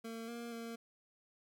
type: tone with pitch steps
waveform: 25% pulse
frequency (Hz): 227.4 / 235.2 / 230.6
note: A#3 / A#3 / A#3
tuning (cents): -43 / +16 / -19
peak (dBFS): -39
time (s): 0.04-0.76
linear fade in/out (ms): 10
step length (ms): 240
effects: none